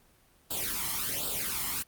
white noise with flanger, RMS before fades -32 dBFS, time 0.5-1.83 s, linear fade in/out 10 ms, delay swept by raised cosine 0.24 to 0.97 ms, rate 1.3 Hz, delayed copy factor +0.85, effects pink hiss -63 dBFS RMS until 1.87 s + Opus 24 kbps

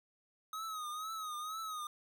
square tone with vibrato, 1261 Hz, D#6, 23 cents sharp, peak -40 dBFS, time 0.53-1.87 s, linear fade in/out 2 ms, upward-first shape triangle, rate 2.1 Hz, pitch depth 89 cents each way, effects none

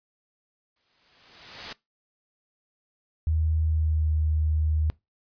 white noise with exponential growth, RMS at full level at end -32 dBFS, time 0.76-1.73 s, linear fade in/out 5 ms, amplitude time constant 210 ms
sine tone with pitch glide, 79.1 to 77.56 Hz, D#2 to D#2, +29 to -5 cents, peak -21 dBFS, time 3.27-4.9 s, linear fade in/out 0 ms, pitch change -34 cents, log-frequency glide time 3.64-4.11 s
effects noise-tail reverb RT60 0.2 s tail -21 dB re dry + resampled to 11025 Hz

